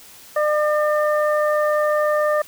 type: harmonic tone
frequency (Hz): 602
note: D5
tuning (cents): +43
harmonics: 1 / 2 / 3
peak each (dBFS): -17 / -23 / -27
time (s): 0.36-2.42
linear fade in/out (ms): 5
effects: white hiss -44 dBFS RMS until 2.47 s